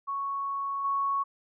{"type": "tone with level steps", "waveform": "sine", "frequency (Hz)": 1108.7, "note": "C#6", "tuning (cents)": 0, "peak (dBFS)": [-29, -25], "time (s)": [0.07, 1.24], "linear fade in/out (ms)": 20, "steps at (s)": 0.84, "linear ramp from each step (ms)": 10, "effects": []}